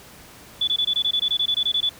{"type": "tone bursts", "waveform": "sine", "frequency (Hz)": 3456, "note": "A7", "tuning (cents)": -32, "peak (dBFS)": -18, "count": 15, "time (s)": [0.61, 1.893], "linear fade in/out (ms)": 5, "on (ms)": 65, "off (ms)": 22, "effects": ["pink hiss -45 dBFS RMS until 1.99 s", "high-pass 60 Hz 12 dB/octave"]}